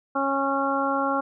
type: harmonic tone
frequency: 274.6 Hz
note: C#4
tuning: 16 cents flat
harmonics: 1 / 2 / 3 / 4 / 5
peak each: -28 / -28 / -28 / -28 / -28 dBFS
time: 0.15-1.21 s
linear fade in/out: 10 ms
effects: none